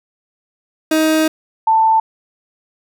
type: tone pair in turn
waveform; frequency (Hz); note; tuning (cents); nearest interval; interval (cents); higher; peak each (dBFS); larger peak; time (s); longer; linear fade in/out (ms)
30% pulse / sine; 314.6 / 887.8; D#4 / A5; +19 / +15; octave + tritone; 1796; second; -9; neither; 0.91-1.28 / 1.67-2; first; 5
effects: none